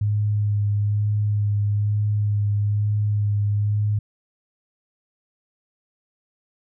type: tone with vibrato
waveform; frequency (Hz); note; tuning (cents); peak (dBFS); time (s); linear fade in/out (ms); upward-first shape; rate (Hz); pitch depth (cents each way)
sine; 103.83; G#2; 0; -18; 0.01-3.99; 5; sine; 1.1; 16
effects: none